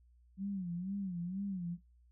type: tone with vibrato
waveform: sine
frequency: 185.6 Hz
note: F#3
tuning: 6 cents sharp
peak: -36 dBFS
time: 0.37-1.78 s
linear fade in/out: 50 ms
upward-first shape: sine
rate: 2.1 Hz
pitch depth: 140 cents each way
effects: noise-tail reverb RT60 0.2 s tail -18 dB re dry + added 60 Hz sine -62 dBFS peak until 2.11 s